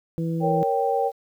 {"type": "harmonic tone", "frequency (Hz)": 164.9, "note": "E3", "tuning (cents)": 1, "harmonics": [1, 2, 3], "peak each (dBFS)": [-24, -30, -34], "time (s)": [0.18, 0.63], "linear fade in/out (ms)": 0}
{"type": "chord", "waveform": "sine", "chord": "G diminished", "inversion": "first", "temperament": "equal", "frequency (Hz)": [466.2, 554.4, 784], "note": ["Bb4", "Db5", "G5"], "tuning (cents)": [0, 0, 0], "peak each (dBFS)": [-24, -26, -23], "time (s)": [0.4, 1.12], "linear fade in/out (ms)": 50}
{"effects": ["9-bit"]}